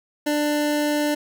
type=tone; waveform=25% pulse; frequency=296.3 Hz; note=D4; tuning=15 cents sharp; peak=-16 dBFS; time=0.26-1.15 s; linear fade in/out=10 ms; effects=none